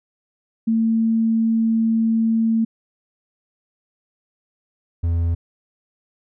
sine / triangle tone pair in turn, 225.2 / 84.35 Hz, A3 / E2, +40 / +40 cents, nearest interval octave + perfect fourth, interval 1700 cents, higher first, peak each -15 dBFS, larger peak neither, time 0.67-2.65 / 5.03-5.35 s, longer first, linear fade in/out 10 ms, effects none

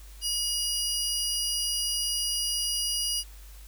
25% pulse tone pair together, 2889 / 4859 Hz, F#7 / D#8, -42 / -42 cents, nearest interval major sixth, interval 900 cents, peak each -27 / -24 dBFS, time 0.21-3.24 s, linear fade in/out 50 ms, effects added 50 Hz sine -44 dBFS peak until 3.67 s + white hiss -54 dBFS RMS until 3.67 s

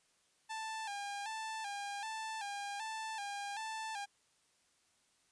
sawtooth tone with vibrato, 844 Hz, G#5, 28 cents sharp, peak -36 dBFS, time 0.49-4.06 s, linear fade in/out 20 ms, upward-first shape square, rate 1.3 Hz, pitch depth 77 cents each way, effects white hiss -73 dBFS RMS until 5.31 s + resampled to 22050 Hz

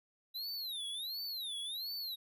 square tone with vibrato, 3900 Hz, B7, 23 cents flat, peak -39 dBFS, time 0.34-2.16 s, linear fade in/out 20 ms, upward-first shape sine, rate 1.4 Hz, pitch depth 260 cents each way, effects none

